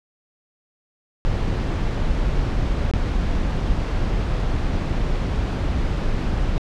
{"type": "noise with dropouts", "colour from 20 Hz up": "brown", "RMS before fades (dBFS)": -21, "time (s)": [1.25, 6.58], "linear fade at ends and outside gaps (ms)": 0, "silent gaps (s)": [2.913, 2.937], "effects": ["low-pass 5000 Hz 12 dB/octave"]}